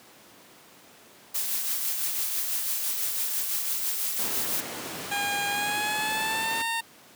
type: noise with tremolo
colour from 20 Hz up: blue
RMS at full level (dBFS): -27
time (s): 1.34-4.61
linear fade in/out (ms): 10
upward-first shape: triangle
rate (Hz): 6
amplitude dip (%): 40
type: noise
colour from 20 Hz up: pink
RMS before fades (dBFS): -35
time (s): 4.19-6.62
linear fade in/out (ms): 2
type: tone with pitch glide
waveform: 15% pulse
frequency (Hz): 811 to 915.6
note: G#5 to A#5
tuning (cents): -41 to -31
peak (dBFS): -20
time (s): 5.11-6.81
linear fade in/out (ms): 10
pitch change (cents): +210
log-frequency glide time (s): 5.49-6.65
effects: pink hiss -52 dBFS RMS until 7.15 s + high-pass 200 Hz 12 dB/octave